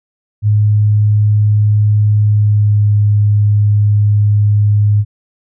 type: tone with pitch glide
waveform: sine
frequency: 105.2 to 103.99 Hz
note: G#2 to G#2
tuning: +23 to +3 cents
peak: -7 dBFS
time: 0.42-5.05 s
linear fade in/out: 50 ms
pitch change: -20 cents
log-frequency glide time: 2.23-2.89 s
effects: none